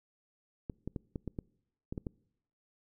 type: clicks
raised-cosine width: 3 ms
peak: -24 dBFS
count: 9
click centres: 0.698 / 0.876 / 0.962 / 1.158 / 1.277 / 1.388 / 1.925 / 1.978 / 2.068 s
effects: noise-tail reverb RT60 0.8 s tail -25 dB re dry